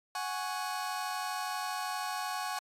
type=chord; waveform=sawtooth; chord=F# suspended second; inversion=none; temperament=just; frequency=740 / 832.5 / 1110 Hz; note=F#5 / G#5 / C#6; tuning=0 / +4 / +2 cents; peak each=-34 dBFS; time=0.15-2.59 s; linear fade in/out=2 ms; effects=low-pass 12000 Hz 12 dB/octave + AAC 48 kbps